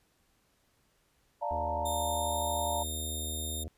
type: chord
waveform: sine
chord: Bb major seventh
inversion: first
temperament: equal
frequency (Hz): 587.3 / 698.5 / 880 / 932.3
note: D5 / F5 / A5 / Bb5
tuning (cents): 0 / 0 / 0 / 0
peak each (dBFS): -36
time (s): 1.41-2.84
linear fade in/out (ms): 20
type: harmonic tone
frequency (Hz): 77.78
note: D#2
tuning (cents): 0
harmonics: 1 / 3 / 4 / 5 / 6 / 7 / 8 / 9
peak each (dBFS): -37 / -47 / -49 / -51 / -53 / -54 / -55 / -56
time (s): 1.51-3.68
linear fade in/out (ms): 0
type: tone with pitch glide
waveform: 5% pulse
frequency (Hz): 3637 to 3667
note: A#7 to A#7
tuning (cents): -43 to -29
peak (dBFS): -29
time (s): 1.85-3.64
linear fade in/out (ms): 10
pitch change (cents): +14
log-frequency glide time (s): 2.13-2.38
effects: pink hiss -71 dBFS RMS until 3.77 s + resampled to 32000 Hz